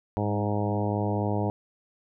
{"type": "harmonic tone with a mistuned harmonic", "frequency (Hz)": 103.83, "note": "G#2", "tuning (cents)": 0, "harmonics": [1, 2, 3, 4, 5, 6, 7, 8, 9], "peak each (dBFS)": [-28, -31, -33, -34, -35, -36, -36, -37, -38], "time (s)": [0.17, 1.5], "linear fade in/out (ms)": 0, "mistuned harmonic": 2, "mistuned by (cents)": -22, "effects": []}